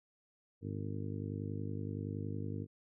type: harmonic tone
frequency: 50.7 Hz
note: G#1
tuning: 41 cents flat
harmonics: 2 / 3 / 4 / 5 / 6 / 7 / 8 / 9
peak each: -40 / -44 / -48 / -45 / -47 / -52 / -55 / -50 dBFS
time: 0.61-2.67 s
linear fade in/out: 50 ms
effects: none